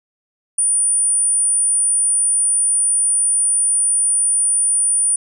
sine tone, 9397 Hz, D9, in tune, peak -13 dBFS, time 0.58-5.16 s, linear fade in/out 5 ms, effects none

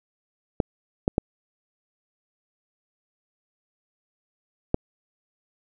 clicks, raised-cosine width 2 ms, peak -6 dBFS, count 4, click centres 0.602 / 1.079 / 1.181 / 4.744 s, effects none

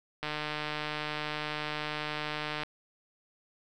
click train, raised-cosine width 0.3 ms, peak -18 dBFS, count 364, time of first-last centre 0.23-2.634 s, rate 151 Hz, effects none

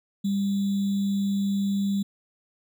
sine tone with sample-and-hold, 198.8 Hz, G3, 25 cents sharp, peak -22 dBFS, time 0.24-2.03 s, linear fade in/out 10 ms, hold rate 3675 Hz, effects none

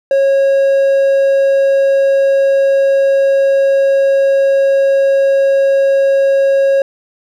triangle tone, 547 Hz, C#5, 23 cents flat, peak -6 dBFS, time 0.11-6.82 s, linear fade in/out 2 ms, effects none

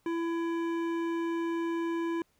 sine tone with hard clipping, 334.5 Hz, E4, 25 cents sharp, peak -31 dBFS, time 0.06-2.22 s, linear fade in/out 2 ms, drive 13 dB, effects pink hiss -71 dBFS RMS until 2.39 s

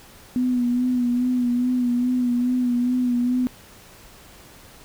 sine tone with vibrato, 246.9 Hz, B3, in tune, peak -18 dBFS, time 0.36-3.47 s, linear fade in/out 0 ms, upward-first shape sine, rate 2.4 Hz, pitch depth 37 cents each way, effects pink hiss -47 dBFS RMS until 4.84 s

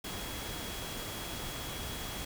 sine tone in noise, 3322 Hz, G#7, in tune, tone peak -47 dBFS, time 0.04-2.25 s, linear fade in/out 5 ms, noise pink, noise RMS -40 dBFS, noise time 0.04-2.25 s, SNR -10 dB, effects none

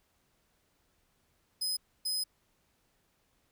sawtooth tone bursts at uneven times, 5040 Hz, D#8, 21 cents sharp, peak -28 dBFS, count 2, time 1.61-1.77 / 2.05-2.24 s, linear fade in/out 10 ms, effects pink hiss -73 dBFS RMS until 3.51 s

